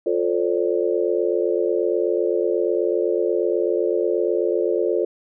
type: chord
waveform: sine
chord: D minor seventh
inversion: first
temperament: just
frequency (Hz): 352.4 / 440.5 / 528.6 / 587.3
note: F4 / A4 / C5 / D5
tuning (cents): +16 / +2 / +18 / 0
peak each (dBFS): -22 / -22 / -25 / -27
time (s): 0.06-5.05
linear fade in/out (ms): 5
effects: none